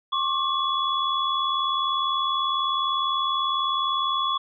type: tone cluster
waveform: sine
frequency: 1078 / 1158 / 3401 Hz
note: C#6 / D6 / G#7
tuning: -49 / -25 / +40 cents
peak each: -25 / -27 / -27 dBFS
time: 0.12-4.38 s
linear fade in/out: 10 ms
effects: none